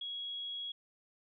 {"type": "tone", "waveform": "sine", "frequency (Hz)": 3322, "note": "G#7", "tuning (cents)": 0, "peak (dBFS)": -38, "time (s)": [0.01, 0.72], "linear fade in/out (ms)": 5, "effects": []}